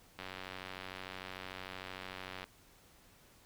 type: click train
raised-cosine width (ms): 0.3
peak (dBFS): -27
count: 211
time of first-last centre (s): 0.19-2.441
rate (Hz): 93.3
effects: pink hiss -63 dBFS RMS until 3.45 s